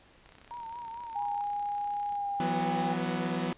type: click train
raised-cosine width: 0.3 ms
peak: -37 dBFS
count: 62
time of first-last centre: 0.26-2.154 s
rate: 32.2 Hz
type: tone with vibrato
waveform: sine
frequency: 932.3 Hz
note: A#5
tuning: in tune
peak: -38 dBFS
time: 0.51-1.41 s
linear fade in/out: 0 ms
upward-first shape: triangle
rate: 4.5 Hz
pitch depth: 66 cents each way
type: tone with pitch glide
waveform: sine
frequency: 819 to 804.9 Hz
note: G#5 to G5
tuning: -24 to +46 cents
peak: -30 dBFS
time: 1.15-2.94 s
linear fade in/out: 10 ms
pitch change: -30 cents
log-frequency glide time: 2.09-2.29 s
type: chord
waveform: sawtooth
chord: E suspended second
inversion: none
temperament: equal with one note detuned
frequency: 167.6 / 185 / 246.9 Hz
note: E3 / F#3 / B3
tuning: +29 / 0 / 0 cents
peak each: -30 dBFS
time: 2.4-3.53 s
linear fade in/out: 2 ms
effects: pink hiss -59 dBFS RMS until 3.57 s + resampled to 8000 Hz